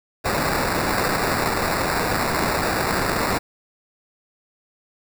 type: noise with sample-and-hold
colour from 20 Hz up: white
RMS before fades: -22 dBFS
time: 0.24-3.39 s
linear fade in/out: 20 ms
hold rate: 3150 Hz
effects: none